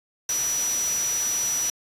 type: tone in noise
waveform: sine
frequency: 5880 Hz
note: F#8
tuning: 12 cents flat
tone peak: -23 dBFS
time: 0.29-1.7 s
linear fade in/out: 2 ms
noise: white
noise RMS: -31 dBFS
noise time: 0.29-1.7 s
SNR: +5 dB
effects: resampled to 32000 Hz